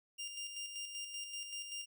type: tone with tremolo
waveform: 20% pulse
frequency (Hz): 2800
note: F7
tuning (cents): +4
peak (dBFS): -36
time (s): 0.18-1.86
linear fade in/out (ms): 20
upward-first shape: square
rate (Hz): 5.2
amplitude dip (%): 45
effects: none